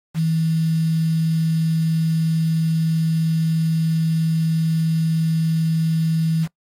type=tone with quantisation; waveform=sine; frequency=161.6 Hz; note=E3; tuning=34 cents flat; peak=-16 dBFS; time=0.14-6.48 s; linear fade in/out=50 ms; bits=6; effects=noise-tail reverb RT60 0.1 s tail -23 dB re dry + AAC 48 kbps